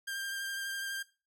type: tone with vibrato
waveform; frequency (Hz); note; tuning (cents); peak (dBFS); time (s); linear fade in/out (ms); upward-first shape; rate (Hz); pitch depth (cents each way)
sawtooth; 1593; G6; +27; -32; 0.07-1.03; 10; triangle; 12; 18
effects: noise-tail reverb RT60 0.3 s tail -18 dB re dry